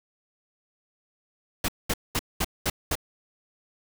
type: noise bursts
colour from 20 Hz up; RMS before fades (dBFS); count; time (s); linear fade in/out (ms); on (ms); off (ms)
pink; -25; 6; 1.64-2.954; 5; 44; 210
effects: none